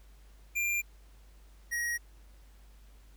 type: tone pair in turn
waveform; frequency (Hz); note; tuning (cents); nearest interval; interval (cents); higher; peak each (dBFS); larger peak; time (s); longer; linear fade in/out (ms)
square; 2386 / 1893.8; D7 / A#6; +27 / +27; major third; 400; first; -29 / -31; first; 0.55-0.82 / 1.71-1.98; neither; 20
effects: added 50 Hz sine -53 dBFS peak until 3.16 s + pink hiss -65 dBFS RMS until 3.16 s